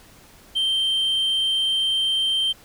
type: tone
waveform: sine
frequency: 3136 Hz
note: G7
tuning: in tune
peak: -16 dBFS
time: 0.55-2.53 s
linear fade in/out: 20 ms
effects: tanh soft clip ceiling -18 dBFS + pink hiss -50 dBFS RMS until 2.64 s